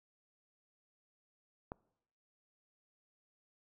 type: click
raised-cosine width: 1 ms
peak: -27 dBFS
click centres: 1.719 s
effects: noise-tail reverb RT60 0.8 s tail -24 dB re dry